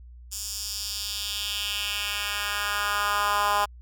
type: tone with high-pass filter sweep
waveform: 10% pulse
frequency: 205.1 Hz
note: G#3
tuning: 21 cents flat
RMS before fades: -28 dBFS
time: 0.31-3.66 s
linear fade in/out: 20 ms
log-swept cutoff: 6600 to 900 Hz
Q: 2.1
effects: added 60 Hz sine -43 dBFS peak until 3.81 s